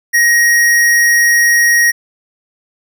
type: tone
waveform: square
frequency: 1884 Hz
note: A#6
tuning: 18 cents sharp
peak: -8 dBFS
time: 0.13-1.92 s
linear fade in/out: 20 ms
effects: none